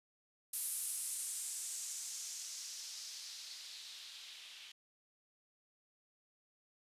violet noise with low-pass filter sweep, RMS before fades -45 dBFS, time 0.53-4.72 s, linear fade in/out 5 ms, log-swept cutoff 11000 to 3100 Hz, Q 2.2, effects resampled to 32000 Hz

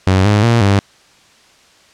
sawtooth tone with pitch steps, 94.4 / 104.1 / 117 / 99.6 Hz, F#2 / G#2 / A#2 / G2, +35 / +5 / +7 / +28 cents, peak -5 dBFS, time 0.07-0.79 s, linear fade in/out 0 ms, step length 180 ms, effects white hiss -48 dBFS RMS until 1.93 s + low-pass 6000 Hz 12 dB/octave

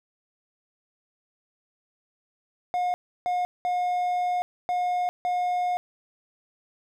triangle tone bursts at uneven times, 718 Hz, F5, 48 cents sharp, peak -21 dBFS, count 5, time 2.74-2.94 / 3.26-3.45 / 3.65-4.42 / 4.69-5.09 / 5.25-5.77 s, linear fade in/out 0 ms, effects none

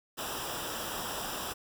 pink noise with comb filter, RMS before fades -37 dBFS, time 0.17-1.54 s, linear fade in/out 20 ms, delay 0.46 ms, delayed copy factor -0.75, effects none

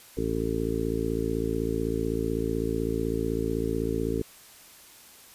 harmonic tone, 55.9 Hz, A1, 28 cents sharp, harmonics 1 / 2 / 3 / 4 / 5 / 6 / 7 / 8, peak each -34 / -35 / -36 / -36 / -32 / -36 / -32 / -32 dBFS, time 0.17-4.22 s, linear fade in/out 5 ms, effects white hiss -51 dBFS RMS until 5.34 s + resampled to 32000 Hz

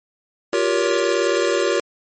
square chord, G half-diminished seventh, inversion third, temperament just, 352.8 / 392 / 470.4 / 564.5 Hz, F4 / G4 / Bb4 / Db5, +18 / 0 / +16 / +31 cents, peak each -23 dBFS, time 0.53-1.8 s, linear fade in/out 2 ms, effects MP3 32 kbps

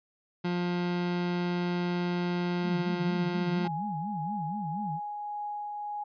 30% pulse tone, 176.4 Hz, F3, 18 cents sharp, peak -25 dBFS, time 0.44-3.68 s, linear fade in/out 10 ms
sine tone with vibrato, 181.1 Hz, F#3, 37 cents flat, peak -33 dBFS, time 2.61-5 s, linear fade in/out 50 ms, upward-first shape sine, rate 4.2 Hz, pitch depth 290 cents each way
sine tone with tremolo, 830.6 Hz, G#5, in tune, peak -32 dBFS, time 3.64-6.04 s, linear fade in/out 10 ms, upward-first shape triangle, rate 1.8 Hz, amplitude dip 25%
effects resampled to 11025 Hz

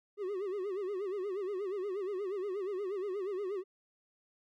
triangle tone with vibrato, 389.6 Hz, G4, 11 cents flat, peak -32 dBFS, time 0.17-3.64 s, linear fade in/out 50 ms, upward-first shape sine, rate 8.4 Hz, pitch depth 130 cents each way, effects none

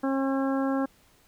harmonic tone, 270 Hz, C#4, 45 cents flat, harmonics 1 / 2 / 3 / 4 / 5 / 6, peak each -25 / -31 / -35 / -37 / -39 / -41 dBFS, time 0.03-0.86 s, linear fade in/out 10 ms, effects pink hiss -61 dBFS RMS until 1.27 s

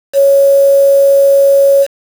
sine tone with quantisation, 554.4 Hz, C#5, in tune, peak -4 dBFS, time 0.13-1.87 s, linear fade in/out 50 ms, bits 4, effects none

